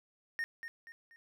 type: tone with echo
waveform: triangle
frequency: 1843 Hz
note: A#6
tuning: 20 cents flat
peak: -31 dBFS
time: 0.39-0.44 s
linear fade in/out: 0 ms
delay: 240 ms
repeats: 3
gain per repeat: -8 dB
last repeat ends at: 1.16 s
effects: none